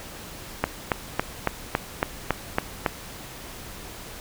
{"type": "click train", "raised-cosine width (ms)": 0.5, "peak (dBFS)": -5, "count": 9, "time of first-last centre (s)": [0.64, 2.862], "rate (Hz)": 3.6, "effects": ["pink hiss -40 dBFS RMS until 4.2 s"]}